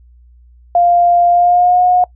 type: tone with pitch glide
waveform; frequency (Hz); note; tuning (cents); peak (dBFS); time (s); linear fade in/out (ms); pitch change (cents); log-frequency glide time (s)
sine; 698.5 to 723.1; F5 to F#5; 0 to -40; -7; 0.75-2.04; 2; +60; 1.3-1.82
effects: noise-tail reverb RT60 0.1 s tail -22 dB re dry + added 60 Hz sine -41 dBFS peak until 2.15 s